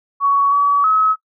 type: tone with pitch steps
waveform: sine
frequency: 1121 / 1139 / 1283 Hz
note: C#6 / C#6 / E6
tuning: +19 / +47 / -47 cents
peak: -11 dBFS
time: 0.2-1.16 s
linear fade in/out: 50 ms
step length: 320 ms
effects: noise-tail reverb RT60 0.1 s tail -22 dB re dry